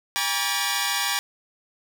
10% pulse tone cluster, 807 / 960 / 1149 / 1740 Hz, G#5 / B5 / D6 / A6, -50 / -49 / -38 / -20 cents, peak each -20 dBFS, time 0.16-1.19 s, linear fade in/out 0 ms, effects none

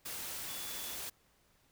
sine tone in noise, 3441 Hz, A7, 39 cents flat, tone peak -49 dBFS, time 0.48-0.96 s, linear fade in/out 10 ms, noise white, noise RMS -42 dBFS, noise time 0.05-1.1 s, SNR -10 dB, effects pink hiss -70 dBFS RMS until 1.71 s

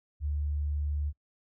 sine tone, 73.42 Hz, D2, in tune, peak -28 dBFS, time 0.2-1.13 s, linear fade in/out 50 ms, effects noise-tail reverb RT60 0.1 s tail -26 dB re dry

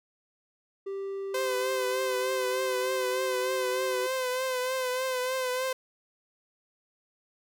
triangle tone with pitch glide, 392 to 378.9 Hz, G4 to F#4, 0 to +41 cents, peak -30 dBFS, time 0.86-4.07 s, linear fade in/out 10 ms, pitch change -59 cents, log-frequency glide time 1.18-3.24 s
sawtooth tone with vibrato, 512 Hz, C5, 38 cents flat, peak -24 dBFS, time 1.34-5.73 s, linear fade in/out 5 ms, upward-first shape triangle, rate 3.3 Hz, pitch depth 48 cents each way
effects none

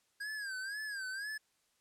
square tone with vibrato, 1619 Hz, G#6, 45 cents flat, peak -39 dBFS, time 0.2-1.38 s, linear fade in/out 10 ms, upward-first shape sine, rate 2 Hz, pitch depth 120 cents each way, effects white hiss -75 dBFS RMS until 1.8 s + low-pass 10000 Hz 12 dB/octave

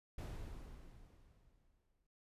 brown noise with exponential decay, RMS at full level -42 dBFS, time 0.18-2.07 s, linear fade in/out 5 ms, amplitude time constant 410 ms, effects noise-tail reverb RT60 0.1 s tail -23 dB re dry + resampled to 32000 Hz

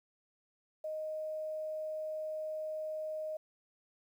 sine tone with quantisation, 622.3 Hz, D#5, in tune, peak -36 dBFS, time 0.84-3.37 s, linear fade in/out 5 ms, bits 11, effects none

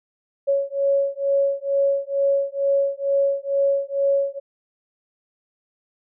sine beating tone pair, 554.4 / 556.6 Hz, C#5 / C#5, 0 / +7 cents, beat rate 2.2 Hz, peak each -21 dBFS, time 0.47-4.4 s, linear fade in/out 20 ms, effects none

